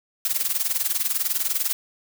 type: noise with tremolo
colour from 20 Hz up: blue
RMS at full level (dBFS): -21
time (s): 0.25-1.73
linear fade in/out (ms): 0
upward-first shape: sine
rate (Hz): 20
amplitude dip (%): 80
effects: none